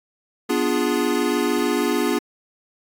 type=chord; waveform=square; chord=B diminished seventh; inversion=none; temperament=equal; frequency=246.9 / 293.7 / 349.2 / 415.3 Hz; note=B3 / D4 / F4 / Ab4; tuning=0 / 0 / 0 / 0 cents; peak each=-25 dBFS; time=0.49-2.19 s; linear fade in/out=10 ms; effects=AAC 64 kbps